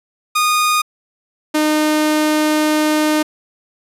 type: tone pair in turn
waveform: sawtooth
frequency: 1230 / 305.8 Hz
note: D#6 / D#4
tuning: -20 / -30 cents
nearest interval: 2 octaves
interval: 2410 cents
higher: first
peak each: -9 dBFS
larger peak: neither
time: 0.35-0.82 / 1.54-3.23 s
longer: second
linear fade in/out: 10 ms
effects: resampled to 32000 Hz